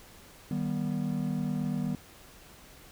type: chord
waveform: triangle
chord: Eb augmented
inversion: none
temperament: just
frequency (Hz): 155.56 / 194.45 / 243.1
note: Eb3 / G3 / B3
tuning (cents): 0 / -14 / -27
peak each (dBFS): -31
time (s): 0.51-1.95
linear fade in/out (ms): 2
effects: pink hiss -53 dBFS RMS until 2.91 s